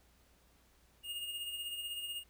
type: tone with tremolo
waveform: square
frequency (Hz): 2843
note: F7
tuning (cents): +30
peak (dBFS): -38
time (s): 1.03-2.24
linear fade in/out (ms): 50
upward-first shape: sine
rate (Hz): 16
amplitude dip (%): 45
effects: added 60 Hz sine -69 dBFS peak until 2.29 s + pink hiss -69 dBFS RMS until 2.29 s